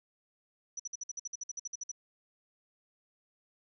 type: tone bursts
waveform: sine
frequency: 5920 Hz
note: F#8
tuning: in tune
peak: -36 dBFS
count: 15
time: 0.77-1.916 s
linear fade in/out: 5 ms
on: 26 ms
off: 54 ms
effects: none